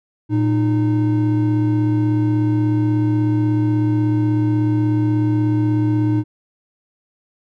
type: tone pair together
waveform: triangle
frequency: 114.5 / 307.1 Hz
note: A#2 / D#4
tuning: -31 / -23 cents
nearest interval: octave + perfect fourth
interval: 1708 cents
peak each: -15 dBFS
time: 0.29-6.24 s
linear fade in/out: 50 ms
effects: none